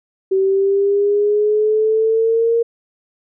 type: exponential sweep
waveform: sine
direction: up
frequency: 381.3 to 466.2 Hz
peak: -12 dBFS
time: 0.31-2.63 s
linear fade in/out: 10 ms
effects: none